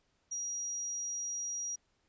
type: tone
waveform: sine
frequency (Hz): 5740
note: F8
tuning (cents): +47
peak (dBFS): -35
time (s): 0.31-1.76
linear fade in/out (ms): 10
effects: pink hiss -75 dBFS RMS until 2.08 s + resampled to 16000 Hz